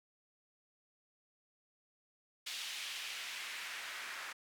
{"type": "noise with band-pass filter sweep", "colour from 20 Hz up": "white", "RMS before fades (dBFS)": -44, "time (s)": [2.46, 4.33], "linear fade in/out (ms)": 10, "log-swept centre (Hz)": [3300, 1600], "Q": 1.5, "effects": []}